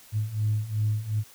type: beating tone pair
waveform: sine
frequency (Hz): 105.4 / 108.1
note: G#2 / A2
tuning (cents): +26 / -30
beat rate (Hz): 2.7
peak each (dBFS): -28 / -25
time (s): 0.12-1.24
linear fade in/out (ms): 50
effects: tanh soft clip ceiling -16 dBFS + white hiss -52 dBFS RMS until 1.34 s